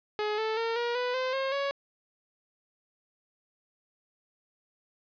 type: tone with pitch steps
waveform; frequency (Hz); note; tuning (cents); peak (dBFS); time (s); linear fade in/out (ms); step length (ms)
sawtooth; 422.2 / 439.4 / 457.2 / 475.8 / 495.2 / 515.3 / 536.3 / 558.1; G#4 / A4 / A#4 / A#4 / B4 / C5 / C5 / C#5; +29 / -2 / -34 / +35 / +5 / -27 / +43 / +12; -24; 0.19-1.71; 0; 190
effects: resampled to 11025 Hz + 11-bit